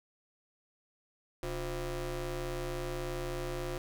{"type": "ring-modulated tone", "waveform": "25% pulse", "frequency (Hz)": 162.2, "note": "E3", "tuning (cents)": -28, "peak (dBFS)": -28, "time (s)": [1.43, 3.78], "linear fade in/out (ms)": 2, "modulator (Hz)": 194, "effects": []}